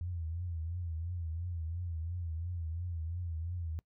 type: tone with vibrato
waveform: sine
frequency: 84.4 Hz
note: E2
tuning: 41 cents sharp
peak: -35 dBFS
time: 0.01-3.79 s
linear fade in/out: 0 ms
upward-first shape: triangle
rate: 2.9 Hz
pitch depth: 120 cents each way
effects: noise-tail reverb RT60 0.1 s tail -23 dB re dry